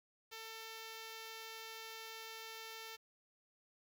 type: tone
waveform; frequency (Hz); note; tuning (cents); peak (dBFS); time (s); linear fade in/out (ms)
5% pulse; 446.9; A4; +27; -36; 0.31-2.97; 20
effects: 12-bit